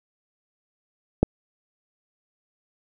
click, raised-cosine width 2 ms, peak -3 dBFS, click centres 1.23 s, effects none

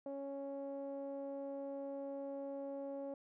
sawtooth tone with low-pass filter, 277.2 Hz, C#4, in tune, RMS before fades -44 dBFS, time 0.06-3.14 s, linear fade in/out 2 ms, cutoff 630 Hz, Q 5.8, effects none

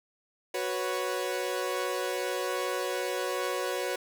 sawtooth chord, F# suspended fourth, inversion none, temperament equal with one note detuned, 370 / 491.9 / 554.4 Hz, F#4 / B4 / C#5, 0 / -7 / 0 cents, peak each -30 dBFS, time 0.54-3.96 s, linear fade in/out 5 ms, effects none

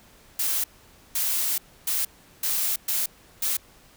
blue noise bursts at uneven times, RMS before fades -25 dBFS, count 6, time 0.39-0.64 / 1.15-1.58 / 1.87-2.05 / 2.43-2.76 / 2.88-3.06 / 3.42-3.57 s, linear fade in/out 5 ms, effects pink hiss -54 dBFS RMS until 3.96 s

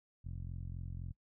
10% pulse tone with low-pass filter, 43.89 Hz, F1, 9 cents sharp, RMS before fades -43 dBFS, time 0.24-1.13 s, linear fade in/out 20 ms, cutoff 110 Hz, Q 1.3, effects noise-tail reverb RT60 0.1 s tail -22 dB re dry

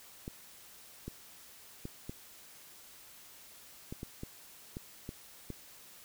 clicks, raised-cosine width 3 ms, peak -27 dBFS, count 10, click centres 0.279 / 1.08 / 1.854 / 2.095 / 3.925 / 4.031 / 4.234 / 4.769 / 5.091 / 5.503 s, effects white hiss -55 dBFS RMS until 6.04 s

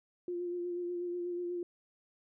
sine tone with vibrato, 351.6 Hz, F4, 12 cents sharp, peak -34 dBFS, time 0.28-1.63 s, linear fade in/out 2 ms, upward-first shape sine, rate 8.2 Hz, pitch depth 23 cents each way, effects none

